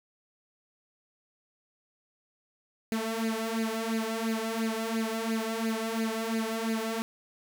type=tone with flanger; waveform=sawtooth; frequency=224.1 Hz; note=A3; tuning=32 cents sharp; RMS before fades=-31 dBFS; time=2.92-7.02 s; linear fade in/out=0 ms; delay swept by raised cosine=0.43 to 3.03 ms; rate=2.9 Hz; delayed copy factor=+0.75; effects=none